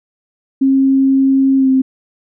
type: tone with pitch glide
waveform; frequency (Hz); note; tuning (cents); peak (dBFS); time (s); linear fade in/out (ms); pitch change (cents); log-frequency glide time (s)
sine; 268.9 to 263.1; C4 to C4; +47 to +10; -8; 0.61-1.82; 10; -37; 1.57-1.69
effects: none